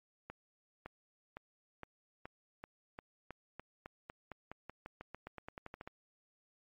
accelerating click train, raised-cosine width 0.5 ms, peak -30 dBFS, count 25, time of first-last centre 0.3-5.875 s, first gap 560 ms, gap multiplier 0.91, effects MP3 48 kbps

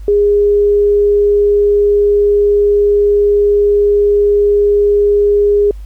sine tone, 410 Hz, G#4, 22 cents flat, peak -7 dBFS, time 0.08-5.71 s, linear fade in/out 2 ms, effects added 50 Hz sine -25 dBFS peak until 5.85 s + pink hiss -51 dBFS RMS until 5.85 s

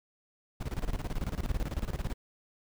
brown noise with tremolo, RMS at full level -31 dBFS, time 0.6-2.14 s, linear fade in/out 10 ms, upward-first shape square, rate 18 Hz, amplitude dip 80%, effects none

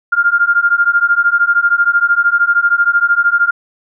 sine beating tone pair, 1396.9 / 1409.9 Hz, F6 / F6, 0 / +16 cents, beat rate 13 Hz, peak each -12 dBFS, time 0.12-3.51 s, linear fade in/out 10 ms, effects none

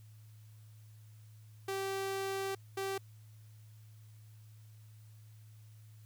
sawtooth tone bursts at uneven times, 388.7 Hz, G4, 15 cents flat, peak -31 dBFS, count 2, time 1.68-2.55 / 2.77-2.98 s, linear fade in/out 5 ms, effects added 108 Hz sine -53 dBFS peak until 6.05 s + white hiss -69 dBFS RMS until 6.05 s

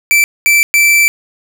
45% pulse tone bursts at uneven times, 2331 Hz, D7, 14 cents flat, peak -6 dBFS, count 3, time 0.11-0.24 / 0.46-0.63 / 0.74-1.08 s, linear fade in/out 0 ms, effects none

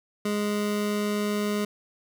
25% pulse tone, 207.7 Hz, G#3, in tune, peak -21 dBFS, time 0.25-1.65 s, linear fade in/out 5 ms, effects none

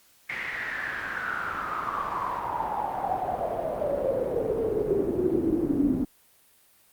brown noise with band-pass filter sweep, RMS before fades -28 dBFS, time 0.29-6.05 s, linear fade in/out 10 ms, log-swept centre 2100 to 270 Hz, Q 7.9, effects white hiss -60 dBFS RMS until 6.92 s + Opus 48 kbps

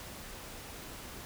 silence, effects pink hiss -46 dBFS RMS until 1.25 s

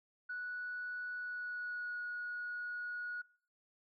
sine tone with pitch glide, 1474 to 1454.5 Hz, F#6 to F#6, -7 to -30 cents, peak -38 dBFS, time 0.29-3.22 s, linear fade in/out 10 ms, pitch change -23 cents, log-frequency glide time 1.16-2.01 s, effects noise-tail reverb RT60 0.5 s tail -23 dB re dry + tanh soft clip ceiling -34 dBFS

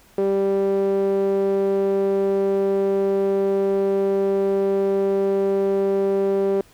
sawtooth tone with band-pass filter, 196 Hz, G3, in tune, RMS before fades -20 dBFS, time 0.18-6.61 s, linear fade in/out 2 ms, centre 440 Hz, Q 5, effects pink hiss -53 dBFS RMS until 6.73 s

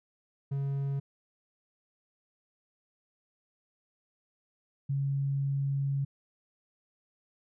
triangle / sine tone pair in turn, 138.59 / 138.59 Hz, C#3 / C#3, 0 / 0 cents, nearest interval unison, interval 0 cents, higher neither, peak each -27 dBFS, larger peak neither, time 0.51-1 / 4.89-6.05 s, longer second, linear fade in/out 10 ms, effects none

